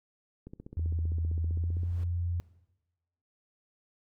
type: click train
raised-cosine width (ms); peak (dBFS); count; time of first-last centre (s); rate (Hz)
3; -31; 22; 0.47-1.834; 15.4
type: tone with pitch glide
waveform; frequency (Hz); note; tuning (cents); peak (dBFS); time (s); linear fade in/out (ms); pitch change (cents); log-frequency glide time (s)
sine; 81.9 to 86.77; E2 to F2; -11 to -11; -28; 0.77-2.4; 0; +100; 1.42-1.84
type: noise with exponential growth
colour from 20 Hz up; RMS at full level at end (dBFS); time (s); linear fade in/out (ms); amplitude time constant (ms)
brown; -44; 1.44-2.04; 5; 130
effects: noise-tail reverb RT60 1.0 s tail -20 dB re dry